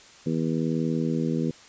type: harmonic tone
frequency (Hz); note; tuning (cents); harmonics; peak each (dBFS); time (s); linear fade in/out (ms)
80.9; E2; -32; 2 / 3 / 4 / 5 / 6; -27 / -27 / -31 / -34 / -35; 0.26-1.51; 5
effects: white hiss -50 dBFS RMS until 1.68 s + resampled to 16000 Hz